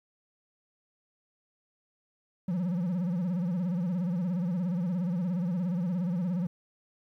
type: tone with vibrato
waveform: triangle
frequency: 177.5 Hz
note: F3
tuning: 28 cents sharp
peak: -25 dBFS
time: 2.48-6.47 s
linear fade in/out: 5 ms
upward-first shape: sine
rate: 17 Hz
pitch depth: 130 cents each way
effects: 11-bit